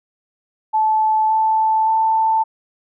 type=tone with pitch steps; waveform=sine; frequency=870 / 878.1 / 886.2 Hz; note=A5 / A5 / A5; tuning=-20 / -4 / +12 cents; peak=-13 dBFS; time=0.73-2.44 s; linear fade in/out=20 ms; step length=570 ms; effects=none